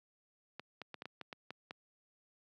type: clicks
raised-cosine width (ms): 0.3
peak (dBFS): -28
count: 9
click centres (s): 0.596 / 0.817 / 0.943 / 1.021 / 1.056 / 1.213 / 1.328 / 1.506 / 1.709
effects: high-pass 150 Hz 12 dB/octave